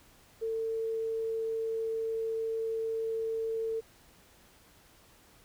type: tone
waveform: sine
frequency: 448.9 Hz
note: A4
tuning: 35 cents sharp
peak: -30 dBFS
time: 0.41-3.81 s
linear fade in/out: 20 ms
effects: pink hiss -60 dBFS RMS until 5.44 s